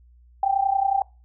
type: tone with amplitude modulation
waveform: sine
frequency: 784 Hz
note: G5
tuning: in tune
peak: -15 dBFS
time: 0.43-1.02 s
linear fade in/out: 2 ms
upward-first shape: sine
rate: 31 Hz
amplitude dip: 80%
effects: noise-tail reverb RT60 0.3 s tail -24 dB re dry + added 60 Hz sine -50 dBFS peak until 1.24 s